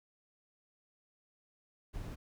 brown noise, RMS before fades -42 dBFS, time 1.93-2.16 s, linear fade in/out 20 ms, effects none

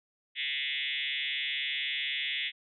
sine tone with frequency modulation, 2752 Hz, F7, 26 cents flat, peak -30 dBFS, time 0.35-2.52 s, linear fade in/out 50 ms, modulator 142 Hz, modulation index 5.9, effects none

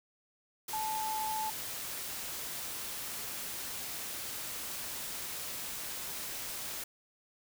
sine tone in noise, 870 Hz, A5, 20 cents flat, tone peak -33 dBFS, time 0.73-1.5 s, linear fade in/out 5 ms, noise white, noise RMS -40 dBFS, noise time 0.68-6.84 s, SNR +4 dB, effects none

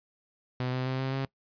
sawtooth tone with pitch steps, 126.6 / 128.59 / 130.61 / 132.66 / 134.75 Hz, B2 / C3 / C3 / C3 / C#3, +43 / -30 / -3 / +24 / -49 cents, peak -25 dBFS, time 0.6-1.25 s, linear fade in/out 0 ms, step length 130 ms, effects noise-tail reverb RT60 0.1 s tail -21 dB re dry + resampled to 11025 Hz

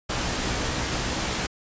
pink noise with comb filter, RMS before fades -27 dBFS, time 0.09-1.47 s, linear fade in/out 10 ms, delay 16 ms, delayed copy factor +0.5, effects resampled to 16000 Hz

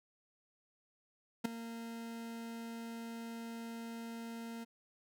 40% pulse tone with ADSR envelope, 230.2 Hz, A#3, 22 cents flat, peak -27 dBFS, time 1.44-4.65 s, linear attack 13 ms, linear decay 7 ms, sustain -15 dB, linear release 20 ms, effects none

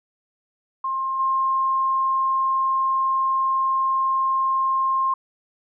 sine tone with level steps, 1062 Hz, C6, 25 cents sharp, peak -22 / -18 dBFS, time 0.84-5.14 s, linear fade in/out 5 ms, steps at 1.19 s, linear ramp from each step 10 ms, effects none

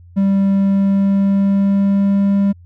triangle tone with pitch glide, 196 to 198.85 Hz, G3 to G3, 0 to +25 cents, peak -9 dBFS, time 0.16-2.53 s, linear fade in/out 20 ms, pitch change +25 cents, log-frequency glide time 0.51-2.34 s, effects added 87 Hz sine -39 dBFS peak until 2.65 s

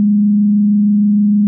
sine tone with frequency modulation, 206.6 Hz, G#3, 9 cents flat, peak -8 dBFS, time 0-1.47 s, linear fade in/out 0 ms, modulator 26.4 Hz, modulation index 0.21, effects none

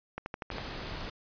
click train, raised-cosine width 0.5 ms, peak -21 dBFS, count 6, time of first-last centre 0.18-0.583 s, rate 12.4 Hz
pink noise, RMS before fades -39 dBFS, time 0.51-1.1 s, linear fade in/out 5 ms
effects resampled to 11025 Hz

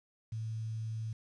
sine tone with quantisation, 111 Hz, A2, 16 cents sharp, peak -35 dBFS, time 0.32-1.13 s, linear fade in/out 5 ms, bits 10, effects resampled to 22050 Hz

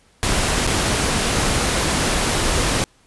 pink noise with dropouts, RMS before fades -19 dBFS, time 0.23-2.84 s, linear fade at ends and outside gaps 0 ms, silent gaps 0.668-0.675 s, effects pink hiss -56 dBFS RMS until 3.06 s + resampled to 24000 Hz

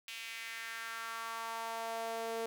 sawtooth tone with high-pass filter sweep, 227.5 Hz, A#3, 42 cents flat, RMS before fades -41 dBFS, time 0.08-2.46 s, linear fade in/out 0 ms, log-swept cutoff 2700 to 480 Hz, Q 2.7, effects none

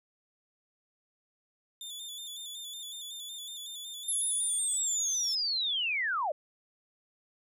sawtooth tone with vibrato, 3520 Hz, A7, in tune, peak -37 dBFS, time 1.81-5.35 s, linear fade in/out 2 ms, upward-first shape square, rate 5.4 Hz, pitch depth 43 cents each way
sine linear sweep, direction down, 11175 to 547 Hz, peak -28 dBFS, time 4.08-6.32 s, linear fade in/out 5 ms
effects none

